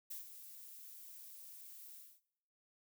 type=noise with ADSR envelope; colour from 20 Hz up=violet; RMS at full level=-44 dBFS; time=0.1-2.21 s; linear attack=13 ms; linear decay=130 ms; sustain=-10 dB; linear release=250 ms; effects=noise-tail reverb RT60 0.8 s tail -21 dB re dry